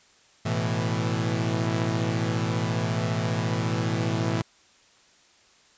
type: chord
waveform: sawtooth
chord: A suspended second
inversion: none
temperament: equal with one note detuned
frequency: 110 / 124.62 / 164.81 Hz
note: A2 / B2 / E3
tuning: 0 / +16 / 0 cents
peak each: -23 / -26 / -25 dBFS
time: 0.45-4.42 s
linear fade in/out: 10 ms
effects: white hiss -58 dBFS RMS until 5.77 s + resampled to 16000 Hz